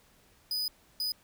45% pulse tone bursts at uneven times, 4978 Hz, D#8, in tune, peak -29 dBFS, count 2, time 0.51-0.68 / 1-1.12 s, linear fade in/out 2 ms, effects pink hiss -63 dBFS RMS until 1.23 s

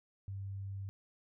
sine tone, 98 Hz, G2, in tune, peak -39 dBFS, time 0.28-0.89 s, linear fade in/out 0 ms, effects none

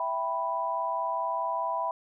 sine chord, E minor, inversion none, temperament equal, 659.3 / 784 / 987.8 Hz, E5 / G5 / B5, 0 / 0 / 0 cents, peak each -33 / -35 / -29 dBFS, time 0-1.91 s, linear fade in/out 2 ms, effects none

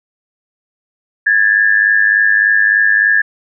sine tone pair together, 1656.6 / 1760 Hz, G#6 / A6, -5 / 0 cents, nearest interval minor second, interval 105 cents, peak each -11 dBFS, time 1.26-3.22 s, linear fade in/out 10 ms, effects none

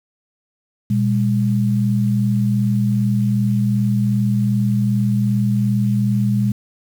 sine tone pair together, 120.3 / 202.9 Hz, B2 / G#3, -45 / -40 cents, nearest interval major sixth, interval 905 cents, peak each -17 dBFS, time 0.9-6.52 s, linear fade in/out 5 ms, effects 7-bit

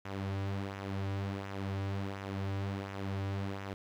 sawtooth tone with flanger, 98 Hz, G2, in tune, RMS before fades -37 dBFS, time 0.05-3.74 s, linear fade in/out 5 ms, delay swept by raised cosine 0.22 to 4.62 ms, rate 1.4 Hz, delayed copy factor -0.55, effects low-pass 4000 Hz 12 dB/octave + 10-bit

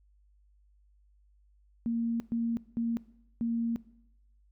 sine tone bursts at uneven times, 231.7 Hz, A#3, 10 cents flat, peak -27 dBFS, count 4, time 1.86-2.2 / 2.32-2.57 / 2.77-2.97 / 3.41-3.76 s, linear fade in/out 0 ms, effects noise-tail reverb RT60 0.8 s tail -20 dB re dry + added 50 Hz sine -61 dBFS peak until 4.51 s

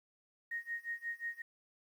sine tone with tremolo, 1864.7 Hz, A#6, in tune, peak -35 dBFS, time 0.51-1.42 s, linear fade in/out 5 ms, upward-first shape sine, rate 5.6 Hz, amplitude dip 95%, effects 11-bit

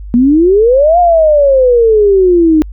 sine exponential two-way sweep, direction up then down, 233 to 717 to 303.3 Hz, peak -4 dBFS, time 0.14-2.62 s, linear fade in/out 0 ms, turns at 0.99 s, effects added 50 Hz sine -23 dBFS peak until 2.72 s

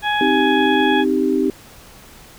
harmonic tone, 836 Hz, G#5, 11 cents sharp, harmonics 1 / 2 / 3 / 4, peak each -19 / -21 / -28 / -25 dBFS, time 0.02-1.05 s, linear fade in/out 50 ms
sine chord, C minor, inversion none, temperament equal, 261.6 / 311.1 / 392 Hz, C4 / Eb4 / G4, 0 / 0 / 0 cents, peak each -19 dBFS, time 0.21-1.5 s, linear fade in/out 2 ms
effects pink hiss -43 dBFS RMS until 2.38 s

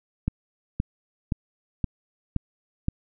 click train, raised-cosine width 5 ms, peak -11 dBFS, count 6, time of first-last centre 0.28-2.884 s, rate 1.92 Hz, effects none

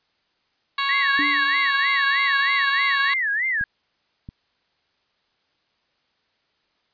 harmonic tone, 554.4 Hz, C#5, in tune, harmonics 2 / 3 / 4 / 5 / 6 / 7 / 8, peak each -24 / -28 / -29 / -31 / -35 / -29 / -34 dBFS, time 0.78-3.14 s, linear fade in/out 5 ms
sine tone with vibrato, 1855 Hz, A#6, 9 cents flat, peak -20 dBFS, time 0.89-3.64 s, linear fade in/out 2 ms, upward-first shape sine, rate 3.2 Hz, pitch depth 220 cents each way
sine tone with exponential decay, 290 Hz, D4, 22 cents flat, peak -23 dBFS, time 1.19-1.79 s, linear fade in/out 0 ms, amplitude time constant 130 ms
clicks, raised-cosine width 5 ms, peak -24 dBFS, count 2, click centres 3.611 / 4.289 s
effects white hiss -68 dBFS RMS until 6.93 s + resampled to 11025 Hz

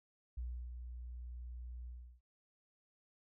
sine tone with ADSR envelope, 60.7 Hz, B1, 29 cents flat, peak -38 dBFS, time 0.37-2.21 s, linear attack 8 ms, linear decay 320 ms, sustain -6 dB, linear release 340 ms, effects none

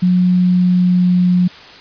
sine tone with pitch glide, 180.8 to 179.45 Hz, F#3 to F3, -40 to +47 cents, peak -9 dBFS, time 0.02-1.48 s, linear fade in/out 10 ms, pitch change -13 cents, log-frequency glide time 0.26-1.3 s, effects white hiss -37 dBFS RMS until 1.8 s + resampled to 11025 Hz

